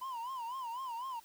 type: tone with vibrato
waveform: triangle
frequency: 987.8 Hz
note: B5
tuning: in tune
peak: -36 dBFS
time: 0.01-1.2 s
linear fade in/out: 10 ms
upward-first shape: sine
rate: 4 Hz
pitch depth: 140 cents each way
effects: white hiss -61 dBFS RMS until 1.24 s